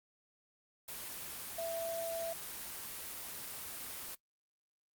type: tone in noise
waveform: sine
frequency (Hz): 666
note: E5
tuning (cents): +18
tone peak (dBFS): -36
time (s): 1.58-2.33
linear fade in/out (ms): 5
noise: white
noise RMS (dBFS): -44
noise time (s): 0.88-4.15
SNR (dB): +5
effects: noise-tail reverb RT60 0.1 s tail -22 dB re dry + Opus 24 kbps